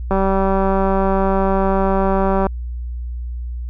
click train, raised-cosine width 1 ms, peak -5 dBFS, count 456, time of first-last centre 0.11-2.468 s, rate 193 Hz, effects added 60 Hz sine -23 dBFS peak until 3.69 s

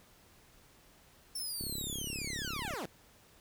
15% pulse linear sweep, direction down, 5440 to 130.81 Hz, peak -31 dBFS, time 1.35-2.86 s, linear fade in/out 5 ms
click train, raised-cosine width 3 ms, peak -30 dBFS, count 40, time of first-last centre 1.61-2.737 s, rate 34.6 Hz
effects pink hiss -62 dBFS RMS until 3.4 s

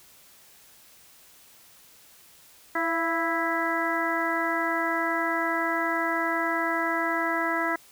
harmonic tone with a mistuned harmonic, 329.6 Hz, E4, in tune, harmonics 1 / 2 / 3 / 4 / 5 / 6, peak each -31 / -31 / -31 / -31 / -31 / -31 dBFS, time 2.75-7.76 s, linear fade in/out 5 ms, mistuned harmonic 2, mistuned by +40 cents, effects white hiss -54 dBFS RMS until 7.91 s

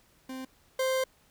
40% pulse tone pair in turn, 260.9 / 522.7 Hz, C4 / C5, -5 / -2 cents, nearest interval octave, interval 1203 cents, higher second, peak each -36 / -25 dBFS, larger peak second, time 0.29-0.45 / 0.79-1.04 s, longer second, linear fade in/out 5 ms, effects pink hiss -64 dBFS RMS until 1.3 s

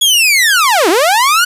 sawtooth linear two-way sweep, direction down then up, 3400 to 304.4 to 1490 Hz, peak -4 dBFS, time 0.01-1.45 s, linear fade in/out 10 ms, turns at 0.89 s, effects resampled to 32000 Hz + 7-bit

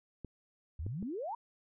clicks, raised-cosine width 3 ms, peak -30 dBFS, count 3, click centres 0.247 / 0.865 / 1.027 s
sine exponential sweep, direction up, 68 to 990 Hz, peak -36 dBFS, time 0.79-1.35 s, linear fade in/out 5 ms
effects none

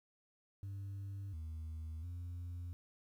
sine tone with pitch steps, 98.5 / 79.7 / 87.6 Hz, G2 / D#2 / F2, +9 / +42 / +6 cents, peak -39 dBFS, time 0.63-2.73 s, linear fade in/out 0 ms, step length 700 ms, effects tanh soft clip ceiling -41 dBFS + 12-bit

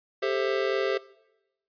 square chord, A minor seventh, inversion third, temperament just, 396 / 440 / 528 / 660 Hz, G4 / A4 / C5 / E5, +18 / 0 / +16 / +2 cents, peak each -29 / -32 / -31 / -35 dBFS, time 0.22-0.98 s, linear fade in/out 10 ms, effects noise-tail reverb RT60 0.9 s tail -21 dB re dry + resampled to 11025 Hz

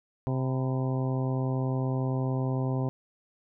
harmonic tone with a mistuned harmonic, 130.81 Hz, C3, in tune, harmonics 1 / 2 / 3 / 4 / 5 / 6 / 7 / 8, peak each -27 / -33 / -37 / -39 / -41 / -43 / -44 / -45 dBFS, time 0.27-2.89 s, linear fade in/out 0 ms, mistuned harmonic 8, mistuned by -74 cents, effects none

